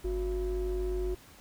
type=ring-modulated tone; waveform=triangle; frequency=157.2 Hz; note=D#3; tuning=18 cents sharp; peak=-24 dBFS; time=0.04-1.15 s; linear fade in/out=10 ms; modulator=207 Hz; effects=pink hiss -55 dBFS RMS until 1.4 s